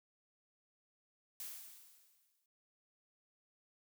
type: noise with exponential decay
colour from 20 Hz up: blue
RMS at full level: -44 dBFS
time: 1.4-2.46 s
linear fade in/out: 2 ms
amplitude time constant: 230 ms
effects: none